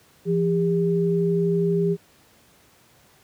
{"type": "tone pair together", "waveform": "sine", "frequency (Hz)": [170, 402.1], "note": ["F3", "G4"], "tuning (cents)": [-46, 44], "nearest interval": "octave + minor third", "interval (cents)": 1490, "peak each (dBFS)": -21, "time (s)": [0.25, 1.97], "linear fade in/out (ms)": 50, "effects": ["pink hiss -56 dBFS RMS until 3.23 s", "high-pass 80 Hz 12 dB/octave"]}